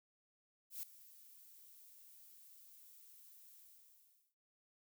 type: noise with ADSR envelope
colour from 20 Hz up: violet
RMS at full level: -43 dBFS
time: 0.7-4.35 s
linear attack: 130 ms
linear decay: 4 ms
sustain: -18 dB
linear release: 820 ms
effects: none